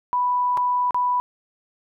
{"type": "tone with dropouts", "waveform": "sine", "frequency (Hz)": 987.8, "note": "B5", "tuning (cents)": 0, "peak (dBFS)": -18, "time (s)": [0.13, 1.2], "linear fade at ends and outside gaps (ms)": 0, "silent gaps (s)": [[0.572, 0.576], [0.908, 0.945]], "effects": []}